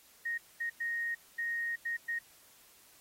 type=tone bursts at uneven times; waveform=sine; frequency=1864.7 Hz; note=A#6; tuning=in tune; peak=-32 dBFS; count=6; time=0.25-0.38 / 0.6-0.7 / 0.8-1.15 / 1.38-1.76 / 1.85-1.97 / 2.08-2.19 s; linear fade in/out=10 ms; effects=white hiss -61 dBFS RMS until 3 s + AAC 48 kbps